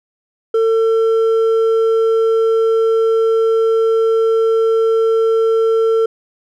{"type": "tone with hard clipping", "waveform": "sine", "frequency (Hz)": 450, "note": "A4", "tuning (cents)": 39, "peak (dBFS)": -12, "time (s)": [0.54, 6.06], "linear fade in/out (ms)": 5, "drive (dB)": 4, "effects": []}